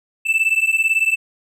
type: beating tone pair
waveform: triangle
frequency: 2637 / 2655 Hz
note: E7 / E7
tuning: 0 / +12 cents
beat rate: 18 Hz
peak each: -16 dBFS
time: 0.25-1.16 s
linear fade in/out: 20 ms
effects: none